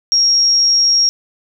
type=tone; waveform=sine; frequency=5588 Hz; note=F8; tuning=in tune; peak=-9 dBFS; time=0.12-1.09 s; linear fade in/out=0 ms; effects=none